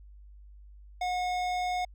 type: tone with hard clipping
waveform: sine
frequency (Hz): 725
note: F#5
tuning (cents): -35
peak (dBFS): -30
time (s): 1.01-1.85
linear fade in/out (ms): 5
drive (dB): 14
effects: added 50 Hz sine -48 dBFS peak until 1.94 s